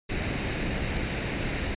pink noise with comb filter, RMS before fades -29 dBFS, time 0.09-1.75 s, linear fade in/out 10 ms, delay 0.45 ms, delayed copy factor +0.5, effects resampled to 8000 Hz

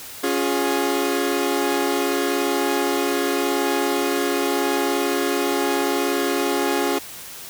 sawtooth chord, Db major, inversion none, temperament equal with one note detuned, 277.2 / 354.5 / 415.3 Hz, Db4 / F4 / Ab4, 0 / +26 / 0 cents, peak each -20 dBFS, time 0.23-6.99 s, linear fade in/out 10 ms, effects white hiss -37 dBFS RMS until 7.49 s

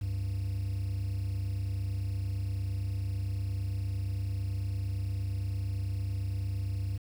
triangle tone pair together, 69.6 / 98.43 Hz, C#2 / G2, +8 / +8 cents, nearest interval tritone, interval 600 cents, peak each -35 / -28 dBFS, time 0.01-6.98 s, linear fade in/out 10 ms, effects tanh soft clip ceiling -23 dBFS + 9-bit

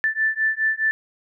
sine beating tone pair, 1760 / 1764.8 Hz, A6 / A6, 0 / +5 cents, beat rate 4.8 Hz, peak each -22 dBFS, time 0.04-0.91 s, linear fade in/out 0 ms, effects none

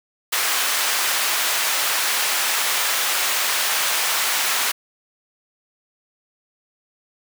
pink high-pass noise, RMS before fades -21 dBFS, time 0.32-4.72 s, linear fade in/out 10 ms, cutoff 1100 Hz, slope 12 dB/octave, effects none

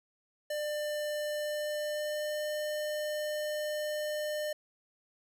square tone with pitch glide, 597 to 603.6 Hz, D5 to D5, +28 to +47 cents, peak -33 dBFS, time 0.5-4.53 s, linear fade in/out 5 ms, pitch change +19 cents, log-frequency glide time 1.32-2.48 s, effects none

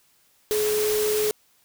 sine tone in noise, 424.8 Hz, G#4, 39 cents sharp, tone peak -21 dBFS, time 0.51-1.31 s, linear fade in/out 0 ms, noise white, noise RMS -29 dBFS, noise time 0.51-1.31 s, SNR +5 dB, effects white hiss -62 dBFS RMS until 1.64 s

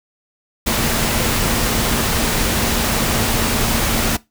sine tone in noise, 228.3 Hz, A#3, 36 cents flat, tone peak -26 dBFS, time 0.66-4.17 s, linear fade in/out 10 ms, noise pink, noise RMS -18 dBFS, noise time 0.66-4.17 s, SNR -11 dB, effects noise-tail reverb RT60 0.2 s tail -20 dB re dry

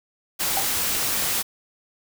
white noise, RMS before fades -24 dBFS, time 0.39-1.43 s, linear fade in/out 20 ms
sine tone with exponential decay, 784 Hz, G5, in tune, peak -19 dBFS, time 0.57-0.68 s, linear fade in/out 1 ms, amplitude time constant 22 ms
effects none

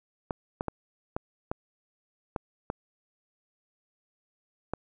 clicks, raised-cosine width 1 ms, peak -16 dBFS, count 8, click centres 0.308 / 0.609 / 0.683 / 1.165 / 1.515 / 2.362 / 2.701 / 4.736 s, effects none

